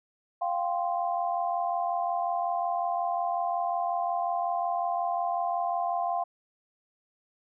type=chord; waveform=sine; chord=F suspended second; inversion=none; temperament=equal; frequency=698.5 / 784 / 1046.5 Hz; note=F5 / G5 / C6; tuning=0 / 0 / 0 cents; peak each=-28 / -32 / -34 dBFS; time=0.41-6.24 s; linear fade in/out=10 ms; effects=none